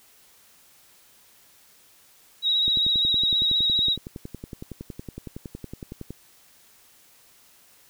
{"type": "tone with vibrato", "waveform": "sine", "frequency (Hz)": 3830, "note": "A#7", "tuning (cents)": 46, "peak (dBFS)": -19, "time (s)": [2.42, 3.97], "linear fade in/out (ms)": 50, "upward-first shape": "sine", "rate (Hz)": 15, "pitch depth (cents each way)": 34}
{"type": "click train", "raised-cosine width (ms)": 3, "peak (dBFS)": -22, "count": 38, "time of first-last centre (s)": [2.68, 6.106], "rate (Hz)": 10.8}
{"effects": ["white hiss -56 dBFS RMS until 7.89 s"]}